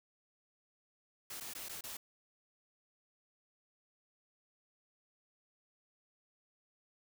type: noise with dropouts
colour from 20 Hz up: white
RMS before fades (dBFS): -45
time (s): 1.3-1.97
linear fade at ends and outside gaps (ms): 5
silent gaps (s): 1.401-1.407 / 1.536-1.55 / 1.686-1.693 / 1.81-1.838
effects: none